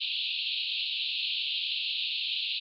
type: band-pass noise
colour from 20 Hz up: pink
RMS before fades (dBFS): -32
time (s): 0-2.6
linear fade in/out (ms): 20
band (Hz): 2600 to 4300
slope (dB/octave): 96
effects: none